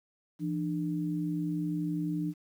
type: tone pair together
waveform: sine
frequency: 168.2 / 299.7 Hz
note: E3 / D4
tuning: +35 / +35 cents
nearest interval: minor seventh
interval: 1000 cents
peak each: -32 / -32 dBFS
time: 0.39-2.34 s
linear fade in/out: 50 ms
effects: 10-bit